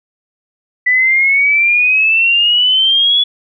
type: exponential sweep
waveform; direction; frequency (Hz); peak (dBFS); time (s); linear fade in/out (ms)
sine; up; 1975.5 to 3420; -8; 0.86-3.24; 10
effects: none